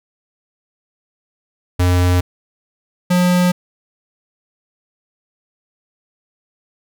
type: tone pair in turn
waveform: square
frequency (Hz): 89.5 / 179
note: F2 / F3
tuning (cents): +43 / +43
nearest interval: octave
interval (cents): 1200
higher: second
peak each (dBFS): -12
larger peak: neither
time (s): 1.79-2.21 / 3.1-3.52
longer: neither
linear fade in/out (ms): 10
effects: none